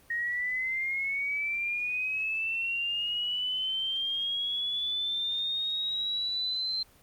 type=linear sweep; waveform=sine; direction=up; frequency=1864.7 to 4128 Hz; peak=-28 dBFS; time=0.1-6.83 s; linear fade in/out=5 ms; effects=pink hiss -59 dBFS RMS until 7.02 s + Opus 32 kbps